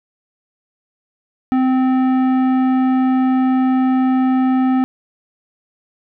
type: tone with tanh clipping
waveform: sine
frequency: 259 Hz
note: C4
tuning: 17 cents flat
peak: -14 dBFS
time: 1.52-4.84 s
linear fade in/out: 0 ms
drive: 13 dB
effects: none